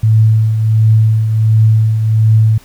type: tone with tremolo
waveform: sine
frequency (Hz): 110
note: A2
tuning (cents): 0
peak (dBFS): -4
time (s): 0.03-2.58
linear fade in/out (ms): 5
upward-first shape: triangle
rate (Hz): 1.4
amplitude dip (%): 55
effects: pink hiss -43 dBFS RMS until 2.64 s